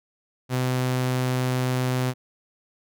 sawtooth tone, 127.4 Hz, C3, 46 cents flat, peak -18 dBFS, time 0.49-2.14 s, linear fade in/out 50 ms, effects none

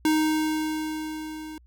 square tone with level ramp, 311.1 Hz, D#4, in tune, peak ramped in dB -19 to -37 dBFS, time 0.05-1.58 s, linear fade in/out 2 ms, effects added 60 Hz sine -52 dBFS peak until 1.66 s

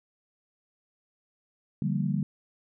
sine chord, G minor seventh, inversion second, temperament equal, 146.83 / 174.61 / 196 / 233.1 Hz, D3 / F3 / G3 / Bb3, 0 / 0 / 0 / 0 cents, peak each -29 / -33 / -29 / -34 dBFS, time 1.82-2.23 s, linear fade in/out 2 ms, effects none

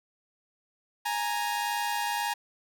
sawtooth tone pair together, 830.6 / 932.3 Hz, G#5 / A#5, 0 / 0 cents, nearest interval major second, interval 200 cents, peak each -27 dBFS, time 1.05-2.34 s, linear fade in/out 10 ms, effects none

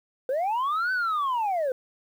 sine linear two-way sweep, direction up then down, 493.2 to 1536 to 493.2 Hz, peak -21 dBFS, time 0.29-1.72 s, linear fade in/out 2 ms, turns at 0.92 s, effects tanh soft clip ceiling -22 dBFS + 9-bit

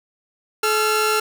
sawtooth tone pair together, 429.2 / 1367 Hz, A4 / F6, -43 / -37 cents, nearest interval octave + minor sixth, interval 2006 cents, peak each -16 dBFS, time 0.63-1.2 s, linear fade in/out 5 ms, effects none

